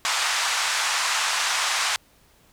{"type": "band-pass noise", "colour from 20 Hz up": "pink", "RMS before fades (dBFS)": -24, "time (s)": [0.05, 1.96], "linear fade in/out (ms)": 0, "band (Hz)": [900, 8300], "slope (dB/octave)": 24, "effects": ["pink hiss -58 dBFS RMS until 2.52 s"]}